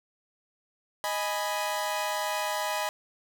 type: chord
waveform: sawtooth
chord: G# minor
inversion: second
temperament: equal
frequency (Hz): 622.3 / 830.6 / 987.8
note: D#5 / G#5 / B5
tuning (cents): 0 / 0 / 0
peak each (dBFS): -29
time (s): 1.04-2.89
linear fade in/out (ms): 0
effects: none